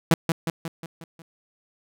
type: tone with echo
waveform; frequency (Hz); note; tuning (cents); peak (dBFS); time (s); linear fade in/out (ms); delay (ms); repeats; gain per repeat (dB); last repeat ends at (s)
sawtooth; 164.81; E3; 0; -10; 0.11-0.14; 2; 180; 6; -5; 1.22
effects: none